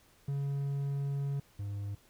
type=tone pair in turn; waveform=triangle; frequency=140 / 101.16 Hz; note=C#3 / G#2; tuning=+18 / -45 cents; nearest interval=tritone; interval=563 cents; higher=first; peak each=-29 / -33 dBFS; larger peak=first; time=0.28-1.4 / 1.59-1.95 s; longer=first; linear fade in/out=5 ms; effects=pink hiss -64 dBFS RMS until 2.09 s